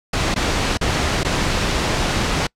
pink noise with dropouts, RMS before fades -19 dBFS, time 0.13-2.47 s, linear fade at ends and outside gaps 5 ms, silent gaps 0.343-0.36 / 0.774-0.811 / 1.234-1.247 s, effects noise-tail reverb RT60 0.1 s tail -26 dB re dry + low-pass 6000 Hz 12 dB/octave

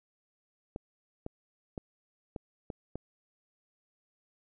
clicks, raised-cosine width 2 ms, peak -24 dBFS, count 6, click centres 0.761 / 1.264 / 1.778 / 2.362 / 2.702 / 2.956 s, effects none

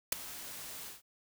white noise with ADSR envelope, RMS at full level -25 dBFS, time 0.12-1.02 s, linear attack 5 ms, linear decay 7 ms, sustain -20 dB, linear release 150 ms, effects none

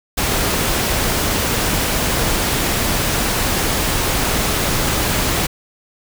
pink noise, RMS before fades -18 dBFS, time 0.17-5.47 s, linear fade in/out 10 ms, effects none

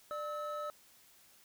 triangle tone pair together, 595 / 1292.5 Hz, D5 / E6, +22 / -34 cents, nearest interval octave + minor second, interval 1344 cents, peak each -38 / -38 dBFS, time 0.11-0.7 s, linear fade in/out 0 ms, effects white hiss -63 dBFS RMS until 1.44 s

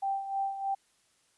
sine tone with tremolo, 784 Hz, G5, in tune, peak -27 dBFS, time 0.02-0.75 s, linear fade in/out 10 ms, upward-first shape sine, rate 3.2 Hz, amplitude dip 65%, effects white hiss -69 dBFS RMS until 1.37 s + resampled to 24000 Hz

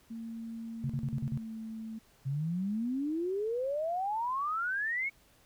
sine tone with pitch glide, 227.6 to 221.9 Hz, A#3 to A3, -41 to +15 cents, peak -38 dBFS, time 0.1-1.99 s, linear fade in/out 10 ms, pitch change -44 cents, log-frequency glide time 0.81-1.58 s
sine tone bursts, 137.4 Hz, C#3, 15 cents flat, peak -30 dBFS, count 6, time 0.84-1.375 s, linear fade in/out 0 ms, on 55 ms, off 41 ms
sine exponential sweep, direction up, 130.81 to 2241 Hz, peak -30 dBFS, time 2.25-5.1 s, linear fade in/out 20 ms
effects pink hiss -64 dBFS RMS until 5.45 s

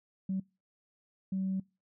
sine tone bursts at uneven times, 190.4 Hz, F#3, 50 cents sharp, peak -29 dBFS, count 2, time 0.29-0.4 / 1.32-1.6 s, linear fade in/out 5 ms, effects noise-tail reverb RT60 0.3 s tail -25 dB re dry + tanh soft clip ceiling -25 dBFS

